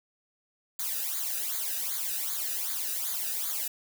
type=noise with flanger; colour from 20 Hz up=blue; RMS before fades=-32 dBFS; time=0.79-3.68 s; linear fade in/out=5 ms; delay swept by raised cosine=0.36 to 0.94 ms; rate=2.6 Hz; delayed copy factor=-0.85; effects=none